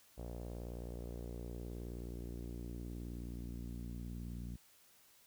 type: tone with low-pass filter sweep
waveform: sawtooth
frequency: 59.2 Hz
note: A#1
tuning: 27 cents sharp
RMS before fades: -45 dBFS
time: 0.17-4.57 s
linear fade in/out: 20 ms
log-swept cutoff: 610 to 210 Hz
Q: 2.1
effects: white hiss -66 dBFS RMS until 5.26 s